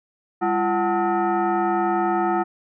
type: tone with frequency modulation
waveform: sine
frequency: 200 Hz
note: G3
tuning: 35 cents sharp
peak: -18 dBFS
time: 0.41-2.44 s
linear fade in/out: 20 ms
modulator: 542 Hz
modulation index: 1.9
effects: none